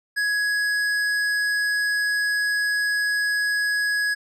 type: tone with hard clipping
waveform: sine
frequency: 1671 Hz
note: G#6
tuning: 10 cents sharp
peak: -22 dBFS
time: 0.16-4.15 s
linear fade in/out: 20 ms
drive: 11 dB
effects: none